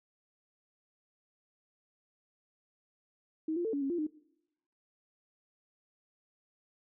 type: tone with pitch steps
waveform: sine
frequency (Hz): 316.3 / 348 / 445.9 / 283.5 / 273.2 / 346.3 / 305.7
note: D#4 / F4 / A4 / C#4 / C#4 / F4 / D#4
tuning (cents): +29 / -6 / +23 / +39 / -25 / -15 / -30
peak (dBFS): -30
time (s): 3.48-4.068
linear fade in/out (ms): 5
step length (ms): 84
effects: noise-tail reverb RT60 0.9 s tail -23 dB re dry